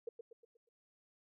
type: tone with echo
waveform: sine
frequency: 463.1 Hz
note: A#4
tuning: 11 cents flat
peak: -38 dBFS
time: 0.07-0.09 s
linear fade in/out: 5 ms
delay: 120 ms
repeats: 5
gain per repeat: -7 dB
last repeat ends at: 0.69 s
effects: none